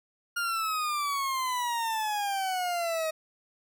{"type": "exponential sweep", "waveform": "40% pulse", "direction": "down", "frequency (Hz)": [1419, 627], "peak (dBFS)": -27, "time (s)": [0.36, 3.11], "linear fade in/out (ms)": 10, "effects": []}